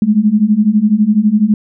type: beating tone pair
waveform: sine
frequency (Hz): 204.6 / 216.6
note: G#3 / A3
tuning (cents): -26 / -27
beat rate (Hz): 12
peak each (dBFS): -12 / -10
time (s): 0.02-1.54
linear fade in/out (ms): 2
effects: none